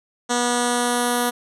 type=tone with low-pass filter sweep; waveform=10% pulse; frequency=242.7 Hz; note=B3; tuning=30 cents flat; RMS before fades=-21 dBFS; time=0.29-1.31 s; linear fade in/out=20 ms; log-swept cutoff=7500 to 12000 Hz; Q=3.6; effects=none